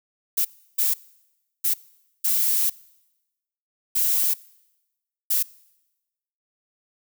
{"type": "noise bursts at uneven times", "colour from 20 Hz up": "violet", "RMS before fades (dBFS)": -21, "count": 6, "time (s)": [[0.37, 0.45], [0.78, 0.94], [1.64, 1.74], [2.24, 2.7], [3.95, 4.34], [5.3, 5.43]], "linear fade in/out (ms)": 10, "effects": ["noise-tail reverb RT60 1.0 s tail -23 dB re dry"]}